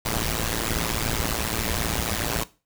pink noise with amplitude modulation, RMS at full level -22 dBFS, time 0.05-2.44 s, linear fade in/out 10 ms, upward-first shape sine, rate 113 Hz, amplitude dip 100%, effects noise-tail reverb RT60 0.3 s tail -17 dB re dry

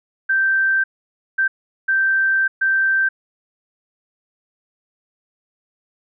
sine tone bursts at uneven times, 1563 Hz, G6, 6 cents flat, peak -14 dBFS, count 4, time 0.29-0.84 / 1.38-1.48 / 1.88-2.48 / 2.61-3.09 s, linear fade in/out 10 ms, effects none

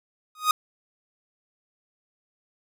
45% pulse tone with exponential growth, 1244.5 Hz, D#6, in tune, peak -14 dBFS, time 0.35-0.51 s, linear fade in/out 2 ms, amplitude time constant 34 ms, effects none

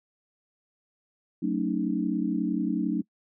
sine chord, D# half-diminished seventh, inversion first, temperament just, 186.68 / 224 / 280 / 311.1 Hz, F#3 / A3 / C#4 / D#4, +16 / +31 / +18 / 0 cents, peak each -30 dBFS, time 1.42-3.02 s, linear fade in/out 10 ms, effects noise-tail reverb RT60 0.1 s tail -24 dB re dry

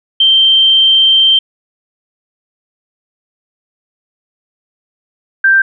sine tone pair in turn, 3136 / 1573 Hz, G7 / G6, 0 / +6 cents, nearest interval octave, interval 1194 cents, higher first, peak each -5 dBFS, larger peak neither, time 0.2-1.39 / 5.44-5.62 s, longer first, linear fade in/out 5 ms, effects none

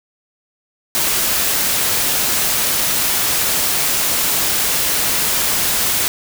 white noise, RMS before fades -17 dBFS, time 0.95-6.08 s, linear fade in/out 0 ms, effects none

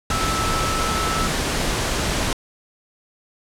sine tone in noise, 1312 Hz, E6, 9 cents flat, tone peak -24 dBFS, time 0.11-1.27 s, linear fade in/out 2 ms, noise pink, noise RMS -22 dBFS, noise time 0.1-2.33 s, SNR -5 dB, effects low-pass 9000 Hz 12 dB/octave

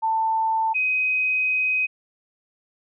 sine tone pair in turn, 890 / 2517 Hz, A5 / D#7, +20 / +19 cents, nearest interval octave + tritone, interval 1799 cents, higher second, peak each -19 dBFS, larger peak neither, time 0.02-0.74 / 0.74-1.87 s, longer second, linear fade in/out 20 ms, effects none

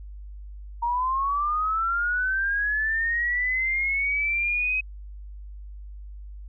sine linear sweep, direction up, 932.3 to 2542 Hz, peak -22 dBFS, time 0.82-4.81 s, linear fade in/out 10 ms, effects added 50 Hz sine -37 dBFS peak until 6.48 s

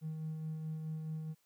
triangle tone with tremolo, 157.3 Hz, D#3, 19 cents sharp, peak -33 dBFS, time 0.01-1.35 s, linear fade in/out 50 ms, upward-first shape sine, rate 4.7 Hz, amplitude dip 40%, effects tanh soft clip ceiling -33 dBFS + white hiss -75 dBFS RMS until 1.45 s

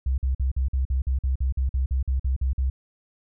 sine tone bursts, 65.41 Hz, C2, in tune, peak -20 dBFS, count 16, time 0.06-2.7 s, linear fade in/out 5 ms, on 120 ms, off 48 ms, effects none

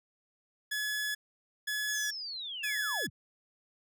sawtooth tone bursts, 1702 Hz, G#6, 42 cents sharp, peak -28 dBFS, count 3, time 0.71-3.07 s, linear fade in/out 10 ms, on 440 ms, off 520 ms
sine linear sweep, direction down, 6890 to 58.27 Hz, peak -37 dBFS, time 1.86-3.1 s, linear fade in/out 20 ms
effects none

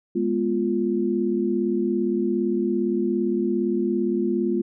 sine chord, F diminished, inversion first, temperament equal with one note detuned, 207.7 / 245.2 / 349.2 Hz, Ab3 / Cb4 / F4, 0 / -12 / 0 cents, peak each -25 / -26 / -23 dBFS, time 0.15-4.62 s, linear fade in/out 10 ms, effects none

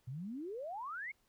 sine exponential sweep, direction up, 117.9 to 2246 Hz, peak -40 dBFS, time 0.07-1.12 s, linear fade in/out 10 ms, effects pink hiss -75 dBFS RMS until 1.28 s

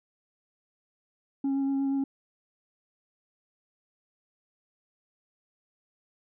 sine tone with vibrato, 273.7 Hz, C#4, 22 cents flat, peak -22 dBFS, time 1.44-2.04 s, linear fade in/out 5 ms, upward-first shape sine, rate 8.4 Hz, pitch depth 13 cents each way, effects tanh soft clip ceiling -24 dBFS

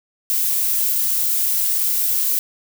violet noise, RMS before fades -19 dBFS, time 0.3-2.39 s, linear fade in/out 0 ms, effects none

